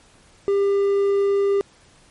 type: tone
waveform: triangle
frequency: 398.8 Hz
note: G4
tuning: 30 cents sharp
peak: -14 dBFS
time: 0.48-1.61 s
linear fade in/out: 0 ms
effects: pink hiss -53 dBFS RMS until 2.1 s + MP3 48 kbps